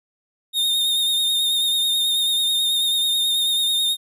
45% pulse tone with vibrato, 3679 Hz, A#7, 24 cents flat, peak -17 dBFS, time 0.53-3.97 s, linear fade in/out 50 ms, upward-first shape sine, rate 9.2 Hz, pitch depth 33 cents each way, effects none

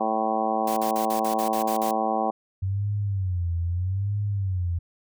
harmonic tone, 110 Hz, A2, in tune, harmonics 2 / 3 / 4 / 5 / 6 / 7 / 8 / 9 / 10, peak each -31 / -33 / -34 / -31 / -31 / -25 / -37 / -33 / -35 dBFS, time 0-2.31 s, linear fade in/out 10 ms
white noise bursts, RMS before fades -36 dBFS, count 9, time 0.67-1.912 s, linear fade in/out 5 ms, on 98 ms, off 45 ms
sine tone with vibrato, 93.5 Hz, F#2, 19 cents sharp, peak -23 dBFS, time 2.62-4.79 s, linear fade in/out 10 ms, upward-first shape sine, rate 0.79 Hz, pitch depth 170 cents each way
effects none

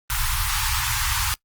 pink band-stop noise, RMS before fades -23 dBFS, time 0.1-1.34 s, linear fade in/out 0 ms, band 120 to 840 Hz, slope 96 dB/octave, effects noise-tail reverb RT60 0.1 s tail -24 dB re dry + Opus 24 kbps

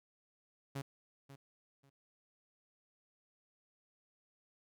sawtooth tone with echo, 138 Hz, C#3, 7 cents flat, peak -35 dBFS, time 0.75-0.82 s, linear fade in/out 10 ms, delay 540 ms, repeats 2, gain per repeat -13 dB, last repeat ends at 1.9 s, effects none

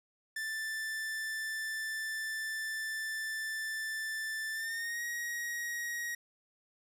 45% pulse tone with pitch glide, 1766 to 1892.8 Hz, A6 to A#6, +6 to +26 cents, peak -35 dBFS, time 0.36-6.15 s, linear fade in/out 5 ms, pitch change +120 cents, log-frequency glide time 4.53-5.02 s, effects none

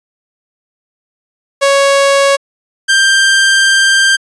sawtooth tone pair in turn, 555 / 1580.2 Hz, C#5 / G6, +2 / +13 cents, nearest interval octave + tritone, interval 1811 cents, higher second, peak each -3 dBFS, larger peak neither, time 1.61-2.37 / 2.88-4.17 s, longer second, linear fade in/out 20 ms, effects resampled to 22050 Hz

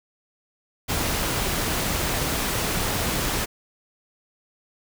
pink noise, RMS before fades -25 dBFS, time 0.88-3.46 s, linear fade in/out 20 ms, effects none

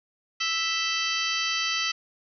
harmonic tone with a mistuned harmonic, 659 Hz, E5, 1 cent flat, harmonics 2 / 3 / 4 / 5 / 6 / 7 / 8 / 9, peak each -33 / -33 / -31 / -31 / -35 / -32 / -37 / -36 dBFS, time 0.4-1.92 s, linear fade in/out 10 ms, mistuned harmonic 5, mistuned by -92 cents, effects none

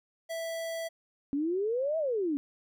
square tone, 659 Hz, E5, 1 cent flat, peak -34 dBFS, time 0.29-0.89 s, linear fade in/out 20 ms
sine exponential two-way sweep, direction up then down, 272.6 to 659.3 to 272.6 Hz, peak -27 dBFS, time 1.33-2.37 s, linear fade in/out 0 ms, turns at 1.98 s
effects none

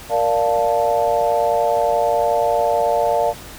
sine chord, Bb major seventh, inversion none, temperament equal, 466.2 / 587.3 / 698.5 / 880 Hz, Bb4 / D5 / F5 / A5, 0 / 0 / 0 / 0 cents, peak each -22 / -19 / -19 / -22 dBFS, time 0.09-3.34 s, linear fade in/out 50 ms, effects pink hiss -37 dBFS RMS until 3.58 s

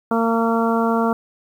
harmonic tone, 228.6 Hz, A#3, 34 cents flat, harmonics 1 / 2 / 3 / 4 / 5 / 6, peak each -19 / -22 / -24 / -25 / -26 / -27 dBFS, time 0.11-1.13 s, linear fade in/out 2 ms, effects 8-bit

